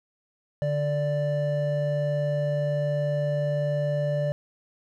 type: tone pair together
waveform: triangle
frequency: 146.47 / 587.3 Hz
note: D3 / D5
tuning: -4 / 0 cents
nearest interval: 2 octaves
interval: 2404 cents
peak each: -24 dBFS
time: 0.62-4.32 s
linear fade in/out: 0 ms
effects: none